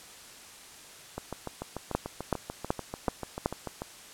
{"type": "two click trains", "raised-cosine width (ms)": 1, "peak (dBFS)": [-20, -11], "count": [19, 5], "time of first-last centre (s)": [[1.18, 3.819], [1.95, 3.459]], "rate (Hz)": [6.82, 2.65], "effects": ["white hiss -49 dBFS RMS until 4.13 s", "low-pass 10000 Hz 12 dB/octave"]}